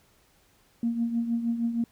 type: tone with tremolo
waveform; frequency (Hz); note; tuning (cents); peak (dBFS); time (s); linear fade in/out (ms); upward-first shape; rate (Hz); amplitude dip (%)
sine; 233.1; A#3; 0; -21; 0.83-1.84; 2; triangle; 6.4; 70
effects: tanh soft clip ceiling -17 dBFS + pink hiss -63 dBFS RMS until 1.91 s